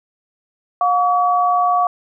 sine tone pair together, 716 / 1136.6 Hz, F5 / C#6, +43 / +43 cents, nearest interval minor sixth, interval 800 cents, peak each -15 / -16 dBFS, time 0.81-1.87 s, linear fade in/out 2 ms, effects none

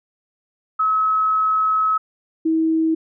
sine tone pair in turn, 1286 / 321.5 Hz, E6 / E4, -43 / -43 cents, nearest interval 2 octaves, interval 2400 cents, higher first, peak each -15 dBFS, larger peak neither, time 0.79-1.98 / 2.45-2.95 s, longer first, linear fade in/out 10 ms, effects none

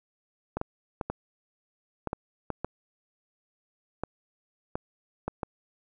clicks, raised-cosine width 1 ms, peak -16 dBFS, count 12, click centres 0.57 / 0.614 / 1.012 / 1.1 / 2.073 / 2.131 / 2.503 / 2.646 / 4.036 / 4.755 / 5.28 / 5.432 s, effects none

